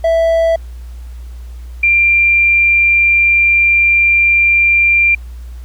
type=tone pair in turn; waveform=triangle / sine; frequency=659.3 / 2377 Hz; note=E5 / D7; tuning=0 / +20 cents; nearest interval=octave + minor seventh; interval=2220 cents; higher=second; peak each=-7 dBFS; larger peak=neither; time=0.04-0.56 / 1.83-5.15 s; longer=second; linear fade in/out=5 ms; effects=added 60 Hz sine -26 dBFS peak until 5.64 s + pink hiss -48 dBFS RMS until 5.64 s